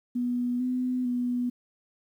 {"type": "tone with pitch steps", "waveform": "sine", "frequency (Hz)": [244.8, 252.2, 245.5], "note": ["B3", "B3", "B3"], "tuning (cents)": [-15, 36, -10], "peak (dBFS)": -25, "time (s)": [0.15, 1.5], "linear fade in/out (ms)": 10, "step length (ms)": 450, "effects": ["10-bit"]}